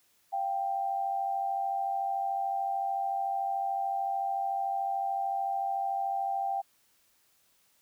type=tone pair together; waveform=sine; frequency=690.4 / 784 Hz; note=F5 / G5; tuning=-20 / 0 cents; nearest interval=major second; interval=220 cents; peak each=-36 / -29 dBFS; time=0.32-6.62 s; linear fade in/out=20 ms; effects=white hiss -68 dBFS RMS until 7.81 s